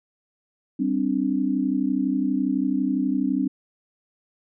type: chord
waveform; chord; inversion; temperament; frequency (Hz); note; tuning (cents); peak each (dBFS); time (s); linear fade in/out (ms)
sine; G suspended fourth; none; equal; 196 / 261.6 / 293.7; G3 / C4 / D4; 0 / 0 / 0; -27 / -23 / -25; 0.79-3.48; 10
effects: none